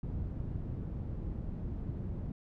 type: low-pass noise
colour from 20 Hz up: white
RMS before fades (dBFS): -38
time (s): 0.03-2.32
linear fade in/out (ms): 2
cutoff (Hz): 130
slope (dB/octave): 12
effects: none